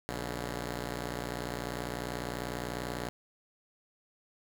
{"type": "tone pair together", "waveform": "5% pulse", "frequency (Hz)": [60.08, 142.9], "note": ["B1", "D3"], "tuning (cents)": [-47, -47], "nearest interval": "octave + minor third", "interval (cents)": 1500, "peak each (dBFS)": [-25, -29], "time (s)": [0.09, 3.09], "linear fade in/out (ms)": 0, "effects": []}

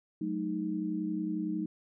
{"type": "chord", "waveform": "sine", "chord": "D# diminished", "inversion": "first", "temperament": "equal with one note detuned", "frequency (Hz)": [185, 216, 311.1], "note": ["F#3", "A3", "D#4"], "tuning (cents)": [0, -32, 0], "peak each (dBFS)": [-36, -37, -33], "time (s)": [0.21, 1.66], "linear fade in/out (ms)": 5, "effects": []}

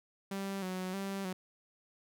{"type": "tone with vibrato", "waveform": "sawtooth", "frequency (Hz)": 190.3, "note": "F#3", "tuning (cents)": 49, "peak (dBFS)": -32, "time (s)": [0.31, 1.33], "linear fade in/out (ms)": 5, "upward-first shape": "square", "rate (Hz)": 1.6, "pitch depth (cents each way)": 49, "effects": []}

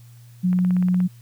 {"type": "tone", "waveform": "sine", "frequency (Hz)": 181.3, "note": "F#3", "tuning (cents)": -35, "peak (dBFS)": -16, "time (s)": [0.43, 1.08], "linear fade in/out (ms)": 20}
{"type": "click train", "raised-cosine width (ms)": 0.5, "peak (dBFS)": -23, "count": 9, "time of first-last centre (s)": [0.53, 1.003], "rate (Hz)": 16.9}
{"effects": ["added 119 Hz sine -43 dBFS peak until 1.21 s", "white hiss -57 dBFS RMS until 1.21 s"]}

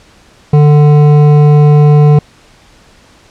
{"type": "tone with hard clipping", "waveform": "sine", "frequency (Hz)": 148.1, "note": "D3", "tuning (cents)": 15, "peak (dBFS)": -4, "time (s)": [0.53, 2.19], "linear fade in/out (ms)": 5, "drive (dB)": 11, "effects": ["pink hiss -43 dBFS RMS until 3.3 s", "low-pass 7000 Hz 12 dB/octave"]}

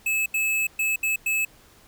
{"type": "tone bursts at uneven times", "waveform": "square", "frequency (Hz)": 2600, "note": "E7", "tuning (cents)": -24, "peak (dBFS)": -22, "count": 5, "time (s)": [[0.06, 0.26], [0.34, 0.67], [0.79, 0.96], [1.03, 1.16], [1.26, 1.45]], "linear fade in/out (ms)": 5, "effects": ["pink hiss -54 dBFS RMS until 1.87 s"]}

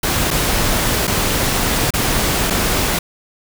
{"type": "noise with dropouts", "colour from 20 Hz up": "pink", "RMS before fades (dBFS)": -17, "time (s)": [0.03, 2.99], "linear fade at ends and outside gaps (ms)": 5, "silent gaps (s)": [[0.306, 0.31], [1.071, 1.076], [1.906, 1.937], [2.501, 2.505]], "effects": []}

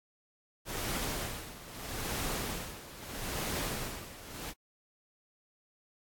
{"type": "noise with tremolo", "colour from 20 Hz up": "pink", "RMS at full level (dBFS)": -35, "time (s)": [0.65, 4.54], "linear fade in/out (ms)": 50, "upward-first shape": "sine", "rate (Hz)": 0.78, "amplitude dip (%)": 80, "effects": ["AAC 64 kbps"]}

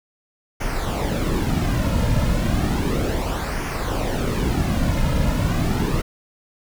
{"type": "noise with flanger", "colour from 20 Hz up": "brown", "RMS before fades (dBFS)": -21, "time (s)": [0.6, 6.02], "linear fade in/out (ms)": 10, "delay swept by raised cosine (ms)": [0.25, 2.65], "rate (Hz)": 0.33, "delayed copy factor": -0.6, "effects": []}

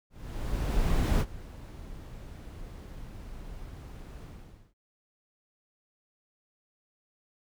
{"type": "noise with ADSR envelope", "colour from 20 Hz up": "brown", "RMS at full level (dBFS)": -23, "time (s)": [0.1, 4.74], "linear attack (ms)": 1100, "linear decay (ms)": 49, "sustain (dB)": -20, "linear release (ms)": 510, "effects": []}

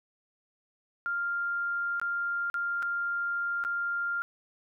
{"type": "tone with dropouts", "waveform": "sine", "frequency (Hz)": 1396.9, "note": "F6", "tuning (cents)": 0, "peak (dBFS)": -28, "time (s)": [1.06, 4.22], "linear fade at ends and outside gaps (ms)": 0, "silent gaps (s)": [[1.998, 2.015], [2.5, 2.542], [2.824, 2.828], [3.639, 3.649]], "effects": []}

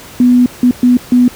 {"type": "tone bursts at uneven times", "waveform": "sine", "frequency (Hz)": 246.9, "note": "B3", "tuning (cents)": 0, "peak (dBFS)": -4, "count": 4, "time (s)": [[0.2, 0.46], [0.63, 0.71], [0.83, 0.97], [1.12, 1.28]], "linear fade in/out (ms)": 2, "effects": ["pink hiss -33 dBFS RMS until 1.35 s", "high-pass 60 Hz 12 dB/octave"]}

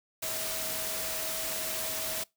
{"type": "tone in noise", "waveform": "sine", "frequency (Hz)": 641, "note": "E5", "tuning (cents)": -49, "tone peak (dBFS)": -42, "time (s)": [0.22, 2.24], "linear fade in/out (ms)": 10, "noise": "white", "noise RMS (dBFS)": -34, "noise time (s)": [0.22, 2.24], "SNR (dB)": -11, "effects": ["noise-tail reverb RT60 0.2 s tail -23 dB re dry"]}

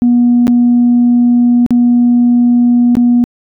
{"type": "tone with dropouts", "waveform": "sine", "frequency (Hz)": 241.6, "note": "B3", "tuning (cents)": -38, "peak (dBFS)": -4, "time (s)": [0.02, 3.24], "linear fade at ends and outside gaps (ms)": 0, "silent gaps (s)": [[0.47, 0.479], [1.663, 1.707], [2.953, 2.969]], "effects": ["tanh soft clip ceiling -2 dBFS"]}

